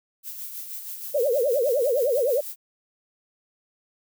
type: noise with tremolo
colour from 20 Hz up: violet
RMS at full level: -34 dBFS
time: 0.23-2.56 s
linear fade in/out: 50 ms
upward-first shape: sine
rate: 6.3 Hz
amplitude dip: 45%
type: tone with vibrato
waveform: sine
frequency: 523.3 Hz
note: C5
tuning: in tune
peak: -19 dBFS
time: 1.14-2.41 s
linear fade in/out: 10 ms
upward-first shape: triangle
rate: 9.8 Hz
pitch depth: 290 cents each way
effects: none